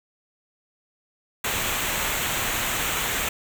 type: noise with comb filter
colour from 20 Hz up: pink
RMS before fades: -26 dBFS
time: 1.44-3.29 s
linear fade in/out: 5 ms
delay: 0.2 ms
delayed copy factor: -0.6
effects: none